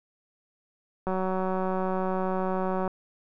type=click train; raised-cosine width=1 ms; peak=-16 dBFS; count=339; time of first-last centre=1.07-2.877 s; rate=187 Hz; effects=none